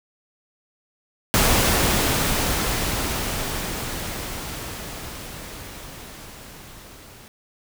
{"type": "noise with level ramp", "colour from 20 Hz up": "pink", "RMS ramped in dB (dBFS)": [-17, -45], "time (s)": [1.34, 7.28], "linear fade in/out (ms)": 0, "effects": []}